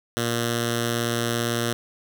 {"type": "tone with notch filter", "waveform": "5% pulse", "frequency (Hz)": 117.7, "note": "A#2", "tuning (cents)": 17, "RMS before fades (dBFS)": -25, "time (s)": [0.17, 1.73], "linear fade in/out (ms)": 0, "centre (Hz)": 890, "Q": 0.93, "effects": []}